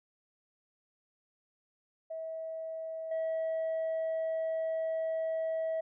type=tone with level steps; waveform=sine; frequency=646 Hz; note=E5; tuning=35 cents flat; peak=-36 / -28 dBFS; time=2.1-5.81 s; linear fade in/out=10 ms; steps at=3.11 s; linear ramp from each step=5 ms; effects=tanh soft clip ceiling -29 dBFS